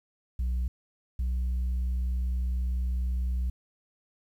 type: tone pair in turn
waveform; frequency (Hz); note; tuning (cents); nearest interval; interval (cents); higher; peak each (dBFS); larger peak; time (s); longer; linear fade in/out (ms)
sine; 61.74 / 62.17; B1 / B1; 0 / +12; unison; 12; second; -23; neither; 0.39-0.68 / 1.19-3.5; second; 5
effects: tanh soft clip ceiling -25 dBFS + 10-bit